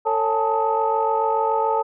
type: tone cluster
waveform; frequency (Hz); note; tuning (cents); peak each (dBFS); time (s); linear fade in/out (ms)
sine; 447.7 / 552 / 838 / 885 / 1261; A4 / C#5 / G#5 / A5 / D#6; +30 / -7 / +15 / +10 / +23; -23 / -27 / -28 / -20 / -29; 0.05-1.83; 20
effects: tanh soft clip ceiling -7 dBFS